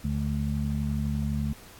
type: harmonic tone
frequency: 71.9 Hz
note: D2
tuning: 36 cents flat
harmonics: 1 / 2 / 3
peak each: -30 / -30 / -30 dBFS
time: 0.04-1.53 s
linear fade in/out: 5 ms
effects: pink hiss -50 dBFS RMS until 1.79 s + AAC 64 kbps